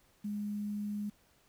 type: tone with quantisation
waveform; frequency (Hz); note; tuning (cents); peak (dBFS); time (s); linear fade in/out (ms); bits
sine; 207; G#3; -5; -34; 0.24-1.1; 10; 10
effects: pink hiss -68 dBFS RMS until 1.48 s